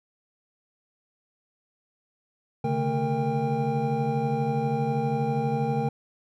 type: tone cluster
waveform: triangle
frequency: 134.9 / 147.3 / 223.3 / 466.3 / 799 Hz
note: C#3 / D3 / A3 / A#4 / G5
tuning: -47 / +6 / +26 / +1 / +33 cents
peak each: -28 dBFS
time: 2.64-5.89 s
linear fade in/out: 5 ms
effects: none